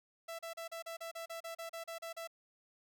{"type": "tone bursts", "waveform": "sawtooth", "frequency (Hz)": 664, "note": "E5", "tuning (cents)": 12, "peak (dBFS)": -38, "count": 14, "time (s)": [0.28, 2.275], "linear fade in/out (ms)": 10, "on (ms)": 110, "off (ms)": 35, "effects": []}